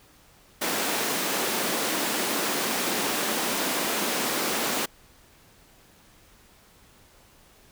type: high-pass noise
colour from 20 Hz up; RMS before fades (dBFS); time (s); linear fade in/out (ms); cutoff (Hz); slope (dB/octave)
pink; -27; 0.61-4.86; 10; 220; 24
effects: pink hiss -56 dBFS RMS until 7.71 s